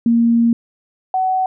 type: tone pair in turn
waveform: sine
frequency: 232.9 / 750.6 Hz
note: A#3 / F#5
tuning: -1 / +25 cents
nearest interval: octave + minor sixth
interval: 2026 cents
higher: second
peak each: -10 / -14 dBFS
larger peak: first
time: 0.06-0.53 / 1.14-1.46 s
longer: first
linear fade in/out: 2 ms
effects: none